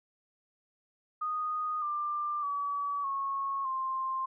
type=tone with pitch steps; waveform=sine; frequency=1238 / 1188.9 / 1141.8 / 1096.6 / 1053.1 Hz; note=D#6 / D6 / D6 / C#6 / C6; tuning=-9 / +21 / -49 / -19 / +11 cents; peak=-30 dBFS; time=1.21-4.26 s; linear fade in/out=10 ms; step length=610 ms; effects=none